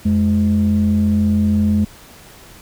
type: tone pair together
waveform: sine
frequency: 88.1 / 210.3 Hz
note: F2 / G#3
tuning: +16 / +22 cents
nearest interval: octave + minor third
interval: 1506 cents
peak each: -16 / -12 dBFS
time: 0.05-1.85 s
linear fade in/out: 10 ms
effects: tanh soft clip ceiling -8 dBFS + pink hiss -42 dBFS RMS until 2.61 s